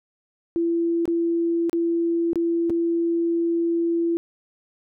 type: tone with dropouts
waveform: sine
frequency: 336.9 Hz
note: E4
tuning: 38 cents sharp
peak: -19 dBFS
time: 0.56-4.17 s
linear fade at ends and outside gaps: 0 ms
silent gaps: 1.055-1.078 / 1.696-1.73 / 2.332-2.357 / 2.697-2.703 s
effects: none

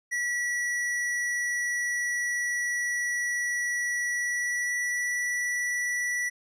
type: tone with pitch glide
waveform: square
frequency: 1941 to 1954.5 Hz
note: B6 to B6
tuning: -31 to -19 cents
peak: -27 dBFS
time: 0.11-6.3 s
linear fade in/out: 20 ms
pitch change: +12 cents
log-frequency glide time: 4.08-5.11 s
effects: low-pass 10000 Hz 12 dB/octave

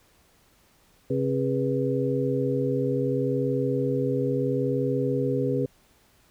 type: tone cluster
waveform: sine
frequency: 134.5 / 268.1 / 408.5 / 489.2 Hz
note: C3 / C4 / G#4 / B4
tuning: +48 / +42 / -29 / -16 cents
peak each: -28 dBFS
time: 1.1-5.66 s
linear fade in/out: 5 ms
effects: pink hiss -61 dBFS RMS until 6.3 s

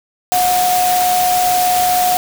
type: tone in noise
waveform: sine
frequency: 726 Hz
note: F#5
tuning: 33 cents flat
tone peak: -12 dBFS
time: 0.32-2.17 s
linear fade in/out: 0 ms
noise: white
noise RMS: -20 dBFS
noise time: 0.32-2.17 s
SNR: +5 dB
effects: none

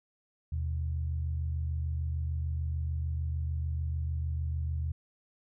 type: tone pair together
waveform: sine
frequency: 79.5 / 126.2 Hz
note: D#2 / B2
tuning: +38 / +38 cents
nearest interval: minor sixth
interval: 800 cents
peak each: -30 / -38 dBFS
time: 0.52-4.92 s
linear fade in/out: 5 ms
effects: none

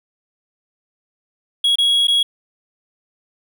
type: tone with dropouts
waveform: triangle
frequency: 3322 Hz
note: G#7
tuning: in tune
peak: -11 dBFS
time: 1.64-2.23 s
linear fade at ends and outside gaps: 5 ms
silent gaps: 1.757-1.784 / 2.072-2.081 s
effects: none

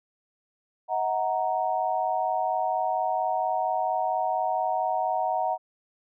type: chord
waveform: sine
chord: D# minor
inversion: none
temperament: equal with one note detuned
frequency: 635.7 / 740 / 932.3 Hz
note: D#5 / F#5 / A#5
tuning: +37 / 0 / 0 cents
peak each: -30 / -26 / -29 dBFS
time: 0.88-5.58 s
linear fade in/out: 50 ms
effects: none

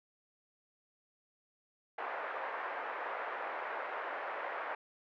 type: band-pass noise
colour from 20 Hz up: pink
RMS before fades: -40 dBFS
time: 1.98-4.75 s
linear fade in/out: 5 ms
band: 540 to 1900 Hz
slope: 24 dB/octave
effects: none

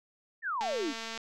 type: exponential sweep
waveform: sine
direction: down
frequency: 1880 to 246.9 Hz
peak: -30 dBFS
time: 0.42-0.94 s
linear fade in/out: 50 ms
type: click train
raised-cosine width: 0.2 ms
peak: -22 dBFS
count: 129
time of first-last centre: 0.61-1.176 s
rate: 226 Hz
effects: none

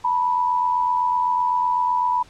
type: tone pair together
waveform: sine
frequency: 893 / 980.9 Hz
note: A5 / B5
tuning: +25 / -12 cents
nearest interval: major second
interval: 163 cents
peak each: -26 / -18 dBFS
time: 0.04-2.23 s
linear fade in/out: 10 ms
effects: pink hiss -50 dBFS RMS until 2.29 s + low-pass 7000 Hz 12 dB/octave

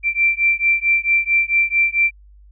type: beating tone pair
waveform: sine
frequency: 2349 / 2353.5 Hz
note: D7 / D7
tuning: 0 / +3 cents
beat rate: 4.5 Hz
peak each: -17 dBFS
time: 0.03-2.11 s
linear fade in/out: 50 ms
effects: added 50 Hz sine -43 dBFS peak until 2.51 s

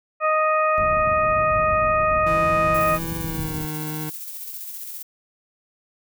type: harmonic tone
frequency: 622.3 Hz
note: D#5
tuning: in tune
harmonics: 1 / 2 / 3 / 4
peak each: -21 / -19 / -30 / -29 dBFS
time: 0.2-2.99 s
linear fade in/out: 50 ms
type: low-pass noise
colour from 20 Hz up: white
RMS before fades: -32 dBFS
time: 0.78-3.65 s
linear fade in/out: 0 ms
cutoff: 130 Hz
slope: 12 dB/octave
type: tone with pitch glide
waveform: 25% pulse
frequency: 164.81 to 153.77 Hz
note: E3 to D#3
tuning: 0 to -20 cents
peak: -24 dBFS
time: 2.26-4.1 s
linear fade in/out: 10 ms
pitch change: -120 cents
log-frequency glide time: 3.18-3.61 s
type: noise with tremolo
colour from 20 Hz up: violet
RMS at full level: -33 dBFS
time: 2.74-5.03 s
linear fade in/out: 10 ms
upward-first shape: square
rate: 15 Hz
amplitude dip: 30%
effects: none

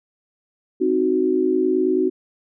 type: chord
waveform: sine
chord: C diminished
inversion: none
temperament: equal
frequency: 261.6 / 311.1 / 370 Hz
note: C4 / Eb4 / Gb4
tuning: 0 / 0 / 0 cents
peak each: -23 / -22 / -18 dBFS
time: 0.8-2.1 s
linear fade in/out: 20 ms
effects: none

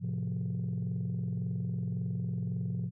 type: chord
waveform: sine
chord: F major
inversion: first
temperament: just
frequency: 109.13 / 130.96 / 174.61 Hz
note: A2 / C3 / F3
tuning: -14 / +2 / 0 cents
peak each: -34 / -34 / -33 dBFS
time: 0-2.91 s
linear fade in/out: 50 ms
effects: tanh soft clip ceiling -27 dBFS

